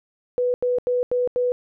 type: tone bursts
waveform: sine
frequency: 493.9 Hz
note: B4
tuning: in tune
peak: -18 dBFS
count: 5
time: 0.38-1.52 s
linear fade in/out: 0 ms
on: 160 ms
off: 85 ms
effects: none